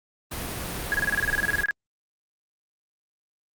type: noise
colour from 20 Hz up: pink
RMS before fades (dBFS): -32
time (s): 0.31-1.64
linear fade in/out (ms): 10
type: tone bursts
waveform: sine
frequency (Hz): 1661.2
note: G#6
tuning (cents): 0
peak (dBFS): -20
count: 16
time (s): 0.92-1.709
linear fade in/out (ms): 0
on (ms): 24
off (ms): 27
effects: Opus 32 kbps